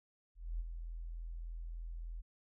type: tone with ADSR envelope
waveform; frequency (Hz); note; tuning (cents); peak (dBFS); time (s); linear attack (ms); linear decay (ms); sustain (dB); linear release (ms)
sine; 41.69; E1; +20; -34; 0.35-2.22; 250; 24; -7; 21
effects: none